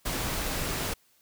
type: noise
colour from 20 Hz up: pink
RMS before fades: -31 dBFS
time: 0.05-0.94 s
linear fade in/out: 10 ms
effects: white hiss -65 dBFS RMS until 1.21 s